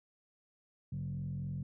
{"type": "tone with frequency modulation", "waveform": "sine", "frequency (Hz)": 139.6, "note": "C#3", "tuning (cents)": 13, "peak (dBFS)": -35, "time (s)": [0.92, 1.63], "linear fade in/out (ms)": 5, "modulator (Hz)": 43.9, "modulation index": 1, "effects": ["tanh soft clip ceiling -31 dBFS"]}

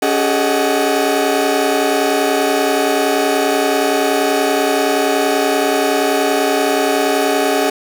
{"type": "tone cluster", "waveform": "40% pulse", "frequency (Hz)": [279.7, 398.6, 429.1, 625, 740], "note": ["C#4", "G4", "A4", "D#5", "F#5"], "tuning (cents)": [16, 29, -43, 8, 0], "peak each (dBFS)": -19, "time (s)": [0.02, 7.7], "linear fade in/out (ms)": 5, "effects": []}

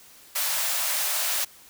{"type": "high-pass noise", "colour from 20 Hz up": "white", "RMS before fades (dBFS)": -26, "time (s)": [0.35, 1.45], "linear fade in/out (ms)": 10, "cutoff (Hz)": 540, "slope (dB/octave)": 96, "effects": ["white hiss -51 dBFS RMS until 1.69 s"]}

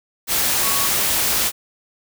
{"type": "tone in noise", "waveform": "sine", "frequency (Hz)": 1114, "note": "C#6", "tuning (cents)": 8, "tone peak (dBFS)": -26, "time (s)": [0.61, 0.9], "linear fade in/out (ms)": 50, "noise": "white", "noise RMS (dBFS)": -19, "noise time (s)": [0.27, 1.52], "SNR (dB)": -10, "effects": []}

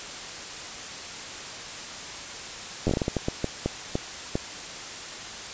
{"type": "slowing click train", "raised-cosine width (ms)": 2, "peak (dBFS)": -11, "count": 14, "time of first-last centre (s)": [2.87, 4.355], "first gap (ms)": 10, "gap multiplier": 1.36, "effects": ["white hiss -37 dBFS RMS until 5.53 s", "resampled to 16000 Hz"]}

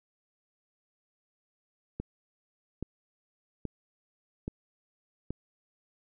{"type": "click train", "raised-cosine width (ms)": 3, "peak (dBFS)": -21, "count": 5, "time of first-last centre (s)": [2, 5.306], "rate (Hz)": 1.21, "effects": []}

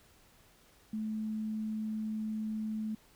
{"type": "tone", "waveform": "sine", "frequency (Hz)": 216.9, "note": "A3", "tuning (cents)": -25, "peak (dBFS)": -33, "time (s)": [0.93, 2.95], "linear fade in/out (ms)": 5, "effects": ["pink hiss -63 dBFS RMS until 3.15 s"]}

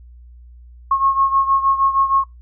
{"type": "beating tone pair", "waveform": "sine", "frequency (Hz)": [1086, 1092.4], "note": ["C#6", "C#6"], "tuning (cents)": [-36, -26], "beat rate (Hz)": 6.4, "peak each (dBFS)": [-15, -20], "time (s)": [0.91, 2.24], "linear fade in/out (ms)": 5, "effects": ["noise-tail reverb RT60 0.2 s tail -21 dB re dry", "added 60 Hz sine -39 dBFS peak until 2.41 s"]}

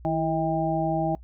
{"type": "harmonic tone with a mistuned harmonic", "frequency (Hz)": 159.6, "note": "D#3", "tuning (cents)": 44, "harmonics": [1, 2, 4, 5], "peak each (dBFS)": [-28, -28, -28, -28], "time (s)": [0.05, 1.15], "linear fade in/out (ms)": 0, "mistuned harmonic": 2, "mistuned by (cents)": 48, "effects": ["noise-tail reverb RT60 0.1 s tail -22 dB re dry", "added 60 Hz sine -43 dBFS peak until 1.23 s"]}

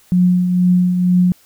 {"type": "tone with tremolo", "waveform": "sine", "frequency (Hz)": 180, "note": "F#3", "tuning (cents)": -47, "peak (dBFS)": -8, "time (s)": [0.12, 1.32], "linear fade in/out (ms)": 0, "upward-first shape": "triangle", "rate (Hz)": 2.1, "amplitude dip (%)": 50, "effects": ["white hiss -51 dBFS RMS until 1.45 s"]}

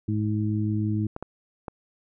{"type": "harmonic tone", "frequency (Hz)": 106.5, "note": "G#2", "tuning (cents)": 44, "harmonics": [1, 2, 3], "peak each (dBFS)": [-25, -28, -30], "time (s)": [0.08, 1.07], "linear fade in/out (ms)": 5}
{"type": "clicks", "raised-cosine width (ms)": 1, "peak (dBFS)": -19, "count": 3, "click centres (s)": [1.164, 1.226, 1.682]}
{"effects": []}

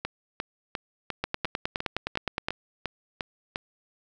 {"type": "two click trains", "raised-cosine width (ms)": 0.3, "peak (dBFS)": [-14, -11], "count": [11, 13], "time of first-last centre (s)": [[0.05, 3.559], [1.24, 2.485]], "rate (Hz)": [2.85, 9.64], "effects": []}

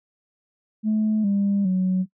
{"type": "tone with pitch steps", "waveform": "sine", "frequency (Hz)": [215.7, 200.1, 185.62], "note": ["A3", "G3", "F#3"], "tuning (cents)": [-34, 36, 6], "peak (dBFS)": -17, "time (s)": [0.83, 2.06], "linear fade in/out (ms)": 50, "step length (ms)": 410, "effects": ["noise-tail reverb RT60 0.1 s tail -22 dB re dry", "tanh soft clip ceiling -15 dBFS"]}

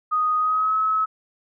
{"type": "tone with pitch glide", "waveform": "sine", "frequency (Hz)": [1244.5, 1288.4], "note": ["D#6", "E6"], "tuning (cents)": [0, -40], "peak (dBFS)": -18, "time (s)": [0.11, 1.06], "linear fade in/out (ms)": 20, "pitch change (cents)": 60, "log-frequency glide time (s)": [0.38, 0.75], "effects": []}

